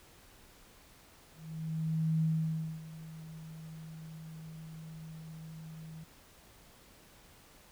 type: tone with ADSR envelope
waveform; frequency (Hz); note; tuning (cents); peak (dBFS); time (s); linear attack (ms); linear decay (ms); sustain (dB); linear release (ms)
sine; 159.6; D#3; +44; -26; 1.34-6.04; 880; 590; -18; 6
effects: pink hiss -59 dBFS RMS until 7.71 s